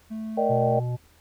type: tone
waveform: triangle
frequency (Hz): 219.6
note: A3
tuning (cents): -3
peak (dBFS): -28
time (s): 0.1-0.8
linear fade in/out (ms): 20
type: chord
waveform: sine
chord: Eb major seventh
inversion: second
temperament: just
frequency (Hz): 466.7 / 583.4 / 622.3 / 777.8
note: Bb4 / D5 / Eb5 / G5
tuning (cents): +2 / -12 / 0 / -14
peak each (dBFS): -26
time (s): 0.37-0.8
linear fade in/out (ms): 10
type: harmonic tone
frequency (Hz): 122.8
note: B2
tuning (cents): -9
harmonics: 1 / 3 / 5 / 7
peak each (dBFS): -25 / -40 / -41 / -44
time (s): 0.49-0.97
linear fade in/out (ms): 20
effects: added 80 Hz sine -59 dBFS peak until 1.2 s + pink hiss -59 dBFS RMS until 1.2 s